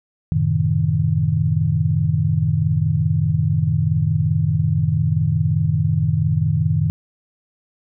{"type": "chord", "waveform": "sine", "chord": "F# diminished seventh", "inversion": "none", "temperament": "equal", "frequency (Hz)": [92.5, 110, 130.81, 155.56], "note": ["F#2", "A2", "C3", "Eb3"], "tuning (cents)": [0, 0, 0, 0], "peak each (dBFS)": [-22, -22, -23, -18], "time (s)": [0.32, 6.9], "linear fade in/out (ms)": 0, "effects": []}